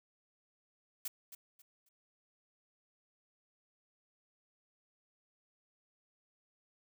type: noise with echo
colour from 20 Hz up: blue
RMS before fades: -39 dBFS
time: 1.05-1.08 s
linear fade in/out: 5 ms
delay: 270 ms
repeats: 3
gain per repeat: -11 dB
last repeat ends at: 1.89 s
effects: none